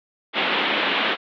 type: band-pass noise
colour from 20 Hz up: white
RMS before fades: -22 dBFS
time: 0.33-1.17 s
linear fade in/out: 50 ms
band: 190 to 3500 Hz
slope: 48 dB/octave
effects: none